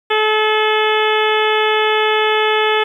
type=harmonic tone; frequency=431.1 Hz; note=A4; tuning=35 cents flat; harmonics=1 / 2 / 3 / 4 / 5 / 6 / 7 / 8; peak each=-16 / -19 / -21 / -22 / -23 / -24 / -24 / -25 dBFS; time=0.1-2.84 s; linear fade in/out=10 ms; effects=8-bit